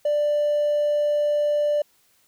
triangle tone with hard clipping, 590 Hz, D5, 8 cents sharp, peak -19 dBFS, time 0.05-1.82 s, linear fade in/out 5 ms, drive 4 dB, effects white hiss -62 dBFS RMS until 2.27 s

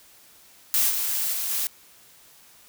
blue noise with level steps, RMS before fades -21 / -26 / -28 / -26 dBFS, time 0.74-1.67 s, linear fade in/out 0 ms, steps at 0.89 / 1.32 / 1.49 s, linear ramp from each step 20 ms, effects white hiss -53 dBFS RMS until 2.68 s

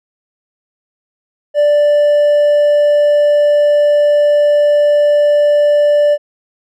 triangle tone with hard clipping, 587.3 Hz, D5, in tune, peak -8 dBFS, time 1.54-6.18 s, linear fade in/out 50 ms, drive 5 dB, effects none

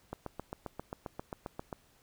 click train, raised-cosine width 1 ms, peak -24 dBFS, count 13, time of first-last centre 0.13-1.728 s, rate 7.51 Hz, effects pink hiss -66 dBFS RMS until 2.02 s

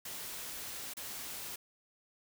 white noise with dropouts, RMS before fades -43 dBFS, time 0.05-1.56 s, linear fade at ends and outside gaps 5 ms, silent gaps 0.937-0.968 s, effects none

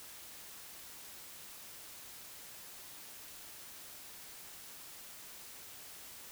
silence, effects white hiss -51 dBFS RMS until 6.31 s

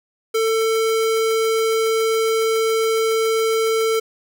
square tone, 446.4 Hz, A4, 25 cents sharp, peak -17 dBFS, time 0.34-4 s, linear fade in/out 10 ms, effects none

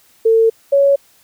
sine tone pair in turn, 449.8 / 558.4 Hz, A4 / C#5, +38 / +13 cents, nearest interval major third, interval 375 cents, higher second, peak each -8 dBFS, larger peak neither, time 0.25-0.5 / 0.72-0.96 s, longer first, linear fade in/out 10 ms, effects white hiss -52 dBFS RMS until 1.23 s

